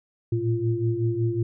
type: tone cluster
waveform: sine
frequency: 112 / 117.4 / 345.7 Hz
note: A2 / A#2 / F4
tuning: +31 / +13 / -18 cents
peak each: -26 dBFS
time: 0.32-1.43 s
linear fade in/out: 5 ms
effects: none